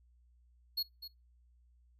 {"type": "tone with echo", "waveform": "square", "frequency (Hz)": 4329, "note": "C#8", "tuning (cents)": -42, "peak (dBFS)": -32, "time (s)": [0.77, 0.83], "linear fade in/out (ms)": 10, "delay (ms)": 250, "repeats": 1, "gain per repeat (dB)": -12, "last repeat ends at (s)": 1.08, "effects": ["noise-tail reverb RT60 0.2 s tail -22 dB re dry", "added 60 Hz sine -63 dBFS peak until 1.99 s"]}